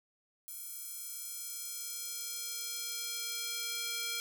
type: tone with high-pass filter sweep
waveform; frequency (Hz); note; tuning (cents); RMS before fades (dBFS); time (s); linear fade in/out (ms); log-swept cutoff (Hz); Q
square; 466.2; A#4; 0; -40; 0.48-4.2; 0; 11000 to 2800; 0.86
effects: none